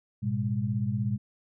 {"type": "tone cluster", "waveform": "sine", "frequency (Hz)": [106.9, 123.3, 203], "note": ["A2", "B2", "G#3"], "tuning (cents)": [-49, -2, -39], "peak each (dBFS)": [-31, -29, -31], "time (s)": [0.22, 1.18], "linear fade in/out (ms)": 20, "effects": []}